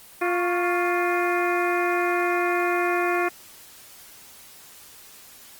harmonic tone with a mistuned harmonic, 351 Hz, F4, 9 cents sharp, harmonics 1 / 2 / 3 / 4 / 5 / 6 / 7, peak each -24 / -27 / -29 / -30 / -31 / -32 / -32 dBFS, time 0.21-3.29 s, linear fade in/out 10 ms, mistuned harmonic 3, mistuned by +84 cents, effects white hiss -47 dBFS RMS until 5.59 s + Opus 24 kbps

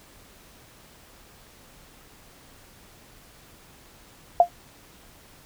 sine tone with exponential decay, 698.5 Hz, F5, in tune, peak -7 dBFS, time 4.4-4.49 s, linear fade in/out 2 ms, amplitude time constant 18 ms, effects pink hiss -52 dBFS RMS until 5.45 s

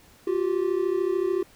triangle tone pair together, 352.7 / 386.3 Hz, F4 / G4, +17 / -25 cents, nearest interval major second, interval 158 cents, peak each -23 dBFS, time 0.27-1.43 s, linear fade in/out 5 ms, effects pink hiss -55 dBFS RMS until 1.55 s

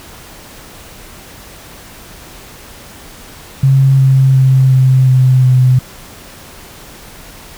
sine tone with pitch steps, 134.9 / 133.43 / 131.97 / 130.53 / 129.11 / 127.7 Hz, C#3 / C3 / C3 / C3 / C3 / C3, -47 / +34 / +15 / -4 / -23 / -42 cents, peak -5 dBFS, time 3.63-5.79 s, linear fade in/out 5 ms, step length 360 ms, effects pink hiss -35 dBFS RMS until 7.57 s

